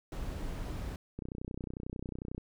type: noise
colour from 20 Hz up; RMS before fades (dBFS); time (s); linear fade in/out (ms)
brown; -38; 0.12-0.96; 2
type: click train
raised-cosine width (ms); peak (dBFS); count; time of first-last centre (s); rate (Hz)
3; -26; 38; 1.19-2.38; 31.1
effects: none